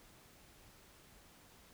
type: silence
effects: pink hiss -62 dBFS RMS until 1.73 s